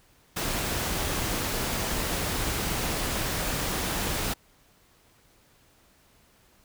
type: noise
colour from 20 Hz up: pink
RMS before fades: -29 dBFS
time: 0.36-4.34 s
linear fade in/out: 10 ms
effects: pink hiss -61 dBFS RMS until 6.64 s